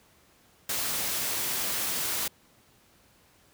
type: noise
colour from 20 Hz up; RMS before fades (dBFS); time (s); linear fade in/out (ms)
white; -30; 0.69-2.28; 5
effects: pink hiss -61 dBFS RMS until 3.53 s + high-pass 60 Hz 12 dB/octave